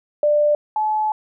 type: tone pair in turn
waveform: sine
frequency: 593 / 858.9 Hz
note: D5 / A5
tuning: +17 / -42 cents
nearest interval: tritone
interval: 641 cents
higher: second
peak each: -13 / -17 dBFS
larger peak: first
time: 0.23-0.55 / 0.76-1.12 s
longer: second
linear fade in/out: 2 ms
effects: none